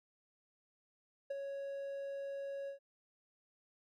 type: tone with ADSR envelope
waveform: triangle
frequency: 554.4 Hz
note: C#5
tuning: in tune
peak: -33 dBFS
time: 1.3-2.79 s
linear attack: 8 ms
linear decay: 22 ms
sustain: -5 dB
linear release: 110 ms
effects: none